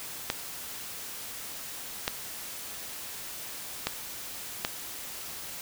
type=clicks; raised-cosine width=0.2 ms; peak=-9 dBFS; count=4; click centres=0.301 / 2.079 / 3.87 / 4.649 s; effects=white hiss -40 dBFS RMS until 5.61 s